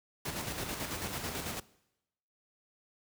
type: noise with tremolo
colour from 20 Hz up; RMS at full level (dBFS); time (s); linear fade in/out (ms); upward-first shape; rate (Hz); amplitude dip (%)
pink; -36; 0.25-1.6; 5; square; 9.1; 40
effects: noise-tail reverb RT60 0.9 s tail -21 dB re dry + high-pass 60 Hz 12 dB/octave